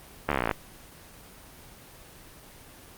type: slowing click train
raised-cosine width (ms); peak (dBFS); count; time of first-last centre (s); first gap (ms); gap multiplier
0.5; -9; 15; 0.29-0.512; 13; 1.03
effects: pink hiss -49 dBFS RMS until 2.97 s + Opus 24 kbps